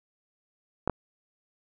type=clicks; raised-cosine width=1 ms; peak=-12 dBFS; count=2; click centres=0.876 / 0.897 s; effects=none